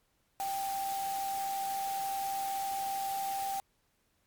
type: tone in noise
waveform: sine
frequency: 784 Hz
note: G5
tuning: in tune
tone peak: -32 dBFS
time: 0.4-3.6 s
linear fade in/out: 0 ms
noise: white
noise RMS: -43 dBFS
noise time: 0.4-3.6 s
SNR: +8 dB
effects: pink hiss -74 dBFS RMS until 4.26 s + MP3 96 kbps